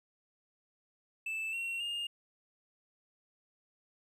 triangle tone with pitch steps, 2637 / 2730 / 2826 Hz, E7 / F7 / F7, 0 / -40 / +20 cents, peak -33 dBFS, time 1.26-2.07 s, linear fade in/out 5 ms, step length 270 ms, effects none

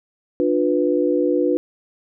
sine chord, B diminished, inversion first, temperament just, 296.3 / 355.6 / 493.9 Hz, D4 / F4 / B4, +15 / +31 / 0 cents, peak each -20 dBFS, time 0.4-1.57 s, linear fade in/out 0 ms, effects none

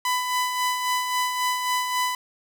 sawtooth tone with tremolo, 999 Hz, B5, 20 cents sharp, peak -17 dBFS, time 0.05-2.15 s, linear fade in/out 2 ms, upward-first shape sine, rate 3.7 Hz, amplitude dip 45%, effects none

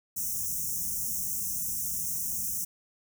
white band-stop noise, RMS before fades -32 dBFS, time 0.16-2.65 s, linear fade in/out 10 ms, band 230 to 5600 Hz, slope 96 dB/octave, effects none

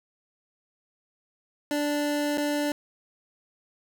25% pulse tone with dropouts, 293.2 Hz, D4, 3 cents flat, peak -21 dBFS, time 1.71-2.72 s, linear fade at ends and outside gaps 1 ms, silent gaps 2.374-2.38 s, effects none

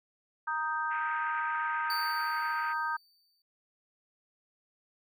sine chord, Eb major, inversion second, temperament equal, 932.3 / 1244.5 / 1568 Hz, Bb5 / Eb6 / G6, 0 / 0 / 0 cents, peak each -34 dBFS, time 0.47-2.97 s, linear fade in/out 10 ms
pink band-pass noise, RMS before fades -44 dBFS, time 0.9-2.74 s, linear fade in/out 20 ms, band 1300 to 2400 Hz, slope 48 dB/octave
45% pulse tone with exponential decay, 4584 Hz, D8, 43 cents flat, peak -32 dBFS, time 1.9-3.42 s, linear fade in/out 2 ms, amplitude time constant 330 ms
effects none

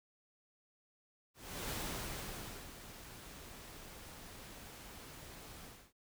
pink noise with ADSR envelope, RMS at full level -40 dBFS, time 1.34-5.93 s, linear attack 360 ms, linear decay 1000 ms, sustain -12 dB, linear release 280 ms, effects none

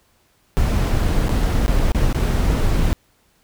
brown noise with dropouts, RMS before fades -17 dBFS, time 0.57-2.93 s, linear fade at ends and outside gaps 0 ms, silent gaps 1.284-1.293 / 1.662-1.68 / 1.92-1.947 / 2.129-2.146 s, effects pink hiss -60 dBFS RMS until 3.43 s

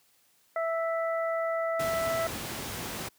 harmonic tone, 659.3 Hz, E5, in tune, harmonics 1 / 2 / 3, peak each -28 / -34 / -38 dBFS, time 0.56-2.27 s, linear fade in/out 2 ms
pink noise, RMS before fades -36 dBFS, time 1.79-3.09 s, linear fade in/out 10 ms
effects white hiss -66 dBFS RMS until 3.18 s + high-pass 80 Hz 12 dB/octave

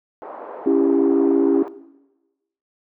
white band-pass noise, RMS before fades -35 dBFS, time 0.22-1.68 s, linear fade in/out 0 ms, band 360 to 950 Hz, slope 24 dB/octave
sine chord, C# diminished, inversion none, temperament just, 277.2 / 332.6 / 399.1 Hz, C#4 / E4 / G4, 0 / +16 / +31 cents, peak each -18 dBFS, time 0.66-1.63 s, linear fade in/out 5 ms
effects noise-tail reverb RT60 1.0 s tail -17 dB re dry

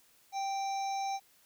harmonic tone, 784 Hz, G5, in tune, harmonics 1 / 3 / 5 / 7 / 8, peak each -32 / -47 / -49 / -49 / -49 dBFS, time 0.32-1.2 s, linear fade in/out 50 ms, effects white hiss -65 dBFS RMS until 1.45 s

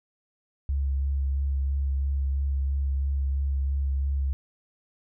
sine tone with vibrato, 68.7 Hz, C#2, 15 cents flat, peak -23 dBFS, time 0.69-4.33 s, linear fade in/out 0 ms, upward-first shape sine, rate 3 Hz, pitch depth 18 cents each way, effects none

